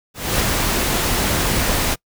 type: noise with ADSR envelope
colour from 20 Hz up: pink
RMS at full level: -17 dBFS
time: 0.14-1.96 s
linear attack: 260 ms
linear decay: 7 ms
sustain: -2 dB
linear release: 32 ms
effects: noise-tail reverb RT60 0.1 s tail -25 dB re dry